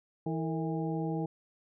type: harmonic tone with a mistuned harmonic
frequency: 162.4 Hz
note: E3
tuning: 26 cents flat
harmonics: 1 / 2 / 3 / 4 / 5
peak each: -33 / -35 / -39 / -45 / -41 dBFS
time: 0.26-1.26 s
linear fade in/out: 5 ms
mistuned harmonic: 3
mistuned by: -95 cents
effects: none